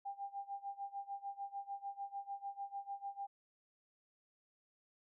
sine tone with tremolo, 797 Hz, G5, 28 cents sharp, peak -39 dBFS, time 0.05-3.27 s, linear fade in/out 10 ms, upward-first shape sine, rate 6.7 Hz, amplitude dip 90%, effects none

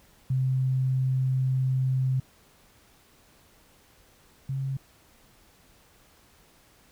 sine tone pair in turn, 130.6 / 134.97 Hz, C3 / C#3, -3 / -46 cents, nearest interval minor second, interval 57 cents, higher second, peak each -22 / -27 dBFS, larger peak first, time 0.3-2.2 / 4.49-4.77 s, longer first, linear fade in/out 5 ms, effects pink hiss -59 dBFS RMS until 6.91 s

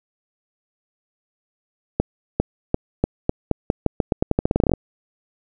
accelerating click train, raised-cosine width 2 ms, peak -3 dBFS, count 22, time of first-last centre 2-4.737 s, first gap 400 ms, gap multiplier 0.86, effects none

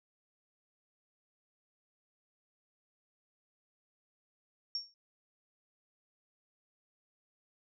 sine tone with exponential decay, 5510 Hz, F8, 24 cents flat, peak -30 dBFS, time 4.75-4.94 s, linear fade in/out 1 ms, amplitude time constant 40 ms, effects none

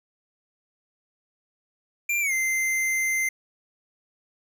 square tone with pitch glide, 2376 to 2080 Hz, D7 to C7, +20 to -11 cents, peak -23 dBFS, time 2.09-3.29 s, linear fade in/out 5 ms, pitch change -231 cents, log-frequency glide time 2.21-2.33 s, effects none

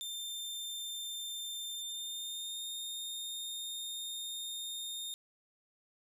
sawtooth tone with pitch glide, 3588 to 3663 Hz, A7 to A#7, +33 to -31 cents, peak -36 dBFS, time 0.01-5.14 s, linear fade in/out 0 ms, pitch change +36 cents, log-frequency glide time 1.7-2.64 s, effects none

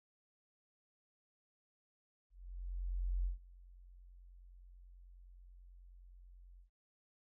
sine tone with ADSR envelope, 44.67 Hz, F1, 40 cents sharp, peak -32 dBFS, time 2.3-6.7 s, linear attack 950 ms, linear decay 130 ms, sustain -23 dB, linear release 110 ms, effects none

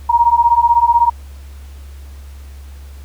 sine beating tone pair, 934 / 950 Hz, A#5 / A#5, +3 / +33 cents, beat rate 16 Hz, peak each -12 / -11 dBFS, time 0.09-1.1 s, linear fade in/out 10 ms, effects added 69 Hz sine -31 dBFS peak until 3.04 s + pink hiss -47 dBFS RMS until 3.04 s

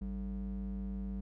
triangle ring-modulated tone, 123.47 Hz, B2, in tune, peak -31 dBFS, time 0.01-1.21 s, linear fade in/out 10 ms, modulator 70.3 Hz, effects none

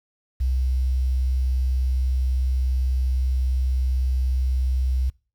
sine tone with quantisation, 64.1 Hz, C2, 35 cents flat, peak -19 dBFS, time 0.4-5.1 s, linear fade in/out 10 ms, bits 8, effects noise-tail reverb RT60 0.4 s tail -25 dB re dry

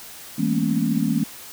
sine tone cluster, 163.1 / 203.1 / 223.3 / 238.5 / 277.1 Hz, E3 / G#3 / A3 / A#3 / C#4, -18 / -38 / +26 / +40 / -1 cents, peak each -25 dBFS, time 0.38-1.24 s, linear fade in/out 10 ms, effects white hiss -40 dBFS RMS until 1.52 s

